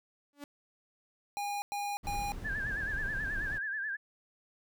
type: tone with exponential growth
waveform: sawtooth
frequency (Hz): 287.3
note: D4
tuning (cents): -38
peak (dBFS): -35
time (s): 0.33-0.44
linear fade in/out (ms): 1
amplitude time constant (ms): 23
type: tone bursts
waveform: square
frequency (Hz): 815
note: G#5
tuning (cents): -33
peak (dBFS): -34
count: 3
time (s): 1.37-2.32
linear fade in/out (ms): 0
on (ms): 250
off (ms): 100
type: noise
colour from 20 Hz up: brown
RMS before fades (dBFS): -40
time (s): 2.03-3.59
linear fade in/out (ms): 20
type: tone with vibrato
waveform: sine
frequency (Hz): 1662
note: G#6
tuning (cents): +1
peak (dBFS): -33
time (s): 2.44-3.97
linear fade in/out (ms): 20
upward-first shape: sine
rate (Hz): 9.3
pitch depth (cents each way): 100
effects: none